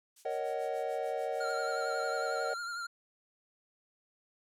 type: noise with tremolo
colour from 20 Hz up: violet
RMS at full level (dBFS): -48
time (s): 0.16-1.52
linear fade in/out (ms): 5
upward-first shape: sine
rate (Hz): 6.8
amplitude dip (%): 100
type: chord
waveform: triangle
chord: D# minor seventh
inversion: second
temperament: equal with one note detuned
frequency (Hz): 466.2 / 554.4 / 622.3 / 751.6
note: A#4 / C#5 / D#5 / F#5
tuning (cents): 0 / 0 / 0 / +27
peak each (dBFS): -36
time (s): 0.25-2.54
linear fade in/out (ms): 5
type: tone with vibrato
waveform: square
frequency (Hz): 1396.9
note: F6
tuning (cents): 0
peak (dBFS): -37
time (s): 1.4-2.87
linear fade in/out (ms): 10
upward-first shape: sine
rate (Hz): 11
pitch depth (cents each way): 40
effects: low-pass 8000 Hz 12 dB/octave